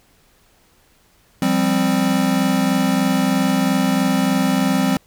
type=chord; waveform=square; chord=F suspended second; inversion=none; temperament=equal with one note detuned; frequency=174.61 / 197.7 / 261.6 Hz; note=F3 / G3 / C4; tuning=0 / +15 / 0 cents; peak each=-23 / -20 / -19 dBFS; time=1.42-4.97 s; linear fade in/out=2 ms; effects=pink hiss -56 dBFS RMS until 5.06 s